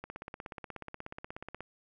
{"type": "click train", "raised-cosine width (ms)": 0.5, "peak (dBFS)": -26, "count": 27, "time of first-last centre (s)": [0.04, 1.606], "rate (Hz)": 16.6, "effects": []}